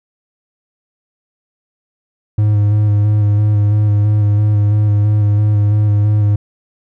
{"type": "tone with vibrato", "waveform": "triangle", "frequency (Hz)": 104.4, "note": "G#2", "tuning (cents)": 10, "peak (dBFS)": -7, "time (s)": [2.38, 6.36], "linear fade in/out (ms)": 5, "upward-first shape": "square", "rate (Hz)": 3, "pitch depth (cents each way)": 19, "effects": []}